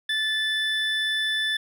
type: tone pair together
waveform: triangle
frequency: 1749 / 3498 Hz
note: A6 / A7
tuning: -11 / -11 cents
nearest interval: octave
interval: 1200 cents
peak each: -24 dBFS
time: 0.09-1.57 s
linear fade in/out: 5 ms
effects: none